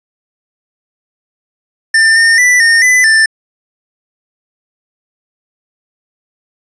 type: tone with pitch steps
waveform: square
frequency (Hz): 1792 / 1822 / 1978 / 1832 / 2003 / 1775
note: A6 / A#6 / B6 / A#6 / B6 / A6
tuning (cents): +31 / -40 / +2 / -31 / +24 / +15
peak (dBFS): -6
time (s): 1.94-3.26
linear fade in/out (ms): 5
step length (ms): 220
effects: resampled to 22050 Hz